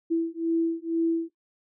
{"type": "beating tone pair", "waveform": "sine", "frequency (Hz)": [329.6, 331.7], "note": ["E4", "E4"], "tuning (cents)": [0, 11], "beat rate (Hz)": 2.1, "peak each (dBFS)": -26, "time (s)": [0.1, 1.3], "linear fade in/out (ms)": 20, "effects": ["noise-tail reverb RT60 0.1 s tail -17 dB re dry"]}